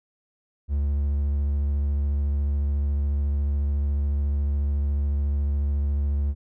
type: tone with vibrato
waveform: triangle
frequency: 71.4 Hz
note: D2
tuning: 48 cents flat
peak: -19 dBFS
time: 0.68-6.35 s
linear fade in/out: 50 ms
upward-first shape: sine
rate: 14 Hz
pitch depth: 20 cents each way
effects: none